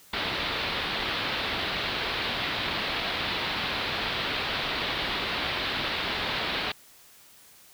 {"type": "low-pass noise", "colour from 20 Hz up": "white", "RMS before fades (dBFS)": -30, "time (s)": [0.13, 6.72], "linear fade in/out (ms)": 5, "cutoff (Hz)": 4200, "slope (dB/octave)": 48, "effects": ["white hiss -54 dBFS RMS until 7.73 s"]}